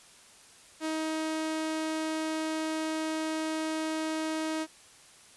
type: tone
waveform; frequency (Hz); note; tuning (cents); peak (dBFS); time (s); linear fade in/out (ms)
sawtooth; 315.8; D#4; +26; -26; 0.8-4.67; 50
effects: white hiss -55 dBFS RMS until 5.36 s + resampled to 24000 Hz